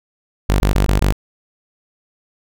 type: tone bursts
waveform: sawtooth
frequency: 49.17 Hz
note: G1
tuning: 6 cents sharp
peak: -8 dBFS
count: 5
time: 0.49-1.124 s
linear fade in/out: 0 ms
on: 110 ms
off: 21 ms
effects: none